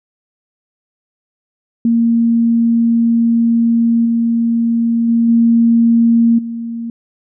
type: tone with level steps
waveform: sine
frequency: 231.7 Hz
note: A#3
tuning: 10 cents flat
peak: -9 / -11 / -9 / -7 / -20 dBFS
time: 1.85-6.9 s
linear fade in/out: 2 ms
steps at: 4.05 / 5.08 / 5.28 / 6.38 s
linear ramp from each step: 10 ms
effects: none